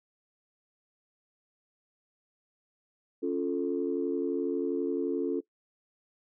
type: chord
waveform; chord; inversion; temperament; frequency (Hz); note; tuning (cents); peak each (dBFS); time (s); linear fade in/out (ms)
sine; Db augmented; none; equal; 277.2 / 349.2 / 440; Db4 / F4 / A4; 0 / 0 / 0; -31; 3.22-5.41; 20
effects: noise-tail reverb RT60 0.1 s tail -19 dB re dry + tanh soft clip ceiling -18 dBFS